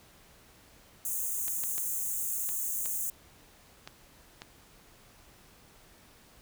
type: high-pass noise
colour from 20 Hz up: white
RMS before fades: -33 dBFS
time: 1.05-3.1 s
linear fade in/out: 2 ms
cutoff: 6300 Hz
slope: 96 dB/octave
type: clicks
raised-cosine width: 0.2 ms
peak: -24 dBFS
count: 7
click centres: 1.481 / 1.637 / 1.781 / 2.491 / 2.858 / 3.875 / 4.419 s
effects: pink hiss -58 dBFS RMS until 6.41 s